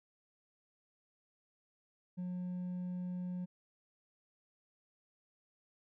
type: tone with hard clipping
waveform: sine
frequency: 180 Hz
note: F#3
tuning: 47 cents flat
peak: -38 dBFS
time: 2.17-3.46 s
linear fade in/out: 20 ms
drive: 2 dB
effects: none